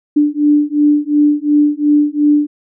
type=beating tone pair; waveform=sine; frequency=293.7 / 296.5 Hz; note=D4 / D4; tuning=0 / +17 cents; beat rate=2.8 Hz; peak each=-12 dBFS; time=0.16-2.47 s; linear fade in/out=10 ms; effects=none